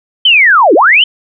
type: linear two-way sweep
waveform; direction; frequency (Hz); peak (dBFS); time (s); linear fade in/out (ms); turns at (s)
sine; down then up; 3136 to 282.1 to 3136; -3; 0.25-1.04; 5; 0.74
effects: none